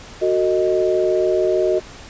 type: chord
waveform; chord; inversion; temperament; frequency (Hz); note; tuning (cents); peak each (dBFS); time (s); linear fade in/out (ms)
sine; D# diminished; first; equal with one note detuned; 370 / 450.8 / 622.3; F#4 / A4 / D#5; 0 / +42 / 0; -17 / -23 / -19; 0.21-1.8; 20
effects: pink hiss -39 dBFS RMS until 2.09 s + resampled to 16000 Hz